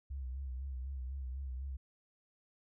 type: tone with vibrato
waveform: sine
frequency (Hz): 65.7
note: C2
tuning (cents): +8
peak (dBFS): -38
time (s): 0.1-1.77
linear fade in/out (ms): 10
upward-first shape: sine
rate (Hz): 4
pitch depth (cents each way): 82
effects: none